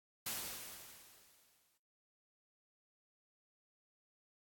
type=noise with exponential decay; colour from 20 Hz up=white; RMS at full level=-39 dBFS; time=0.26-1.78 s; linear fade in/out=5 ms; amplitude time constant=330 ms; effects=noise-tail reverb RT60 0.5 s tail -23 dB re dry + AAC 64 kbps